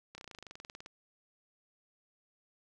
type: slowing click train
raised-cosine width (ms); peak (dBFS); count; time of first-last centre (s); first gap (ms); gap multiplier
0.2; -30; 18; 0.15-0.861; 30; 1.04
effects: none